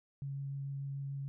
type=tone with vibrato; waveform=sine; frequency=138.59 Hz; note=C#3; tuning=in tune; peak=-37 dBFS; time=0.22-1.28 s; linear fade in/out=0 ms; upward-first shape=triangle; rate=6.8 Hz; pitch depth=9 cents each way; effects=none